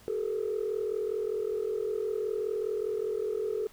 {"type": "tone cluster", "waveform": "sine", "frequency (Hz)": [384, 429.2, 468.6], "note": ["G4", "A4", "A#4"], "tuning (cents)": [-36, -43, 9], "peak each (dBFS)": [-34, -30, -35], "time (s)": [0.08, 3.67], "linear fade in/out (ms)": 0, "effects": ["tanh soft clip ceiling -22 dBFS", "pink hiss -57 dBFS RMS until 3.72 s"]}